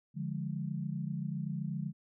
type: chord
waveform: sine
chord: D diminished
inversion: none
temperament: equal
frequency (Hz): 146.83 / 174.61 / 207.7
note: D3 / F3 / Ab3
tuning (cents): 0 / 0 / 0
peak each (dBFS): -37 / -38 / -40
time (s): 0.14-1.93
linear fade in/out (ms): 50
effects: none